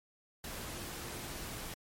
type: tone in noise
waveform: sine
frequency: 348.8 Hz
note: F4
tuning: 2 cents flat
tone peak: -52 dBFS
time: 0.72-1.43 s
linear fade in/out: 2 ms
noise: pink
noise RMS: -43 dBFS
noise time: 0.44-1.74 s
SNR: -12 dB
effects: MP3 64 kbps